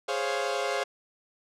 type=chord; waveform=sawtooth; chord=Db major seventh; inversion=second; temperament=equal; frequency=415.3 / 523.3 / 554.4 / 698.5 Hz; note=Ab4 / C5 / Db5 / F5; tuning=0 / 0 / 0 / 0 cents; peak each=-29 dBFS; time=0.08-0.84 s; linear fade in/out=10 ms; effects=low-pass 7000 Hz 12 dB/octave